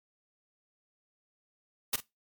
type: noise with echo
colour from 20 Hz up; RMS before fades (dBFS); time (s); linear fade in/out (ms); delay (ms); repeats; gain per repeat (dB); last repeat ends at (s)
white; -28; 1.93-1.96; 5; 45; 1; -13; 2.005
effects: noise-tail reverb RT60 0.2 s tail -20 dB re dry + MP3 96 kbps